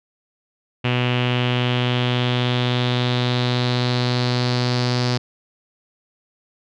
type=tone with low-pass filter sweep; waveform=sawtooth; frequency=123.6 Hz; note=B2; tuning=2 cents sharp; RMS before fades=-20 dBFS; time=0.84-5.18 s; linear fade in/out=10 ms; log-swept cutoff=2800 to 4800 Hz; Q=4.5; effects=none